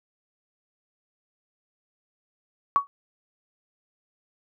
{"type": "tone with exponential decay", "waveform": "sine", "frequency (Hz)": 1124, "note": "C#6", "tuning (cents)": 24, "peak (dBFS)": -12, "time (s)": [2.76, 2.87], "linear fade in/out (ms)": 0, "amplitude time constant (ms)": 23, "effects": []}